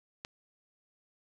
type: click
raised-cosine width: 0.2 ms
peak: -22 dBFS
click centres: 0.249 s
effects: none